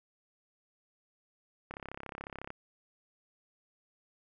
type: click train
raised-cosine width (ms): 0.5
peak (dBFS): -26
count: 28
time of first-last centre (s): 1.71-2.504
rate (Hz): 34
effects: none